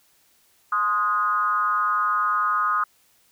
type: tone with frequency modulation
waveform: sine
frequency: 1244.5 Hz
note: D#6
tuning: in tune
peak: -19 dBFS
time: 0.72-2.84 s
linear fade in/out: 5 ms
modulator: 200 Hz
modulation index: 0.79
effects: white hiss -61 dBFS RMS until 3.31 s